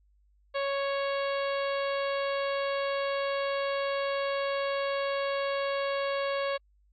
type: harmonic tone with a mistuned harmonic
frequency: 554.4 Hz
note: C#5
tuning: in tune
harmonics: 1 / 2 / 3 / 4 / 5 / 6 / 7 / 8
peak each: -29 / -35 / -39 / -41 / -43 / -45 / -46 / -47 dBFS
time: 0.54-6.58 s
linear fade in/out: 20 ms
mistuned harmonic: 7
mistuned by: -17 cents
effects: added 50 Hz sine -62 dBFS peak until 6.92 s + AAC 64 kbps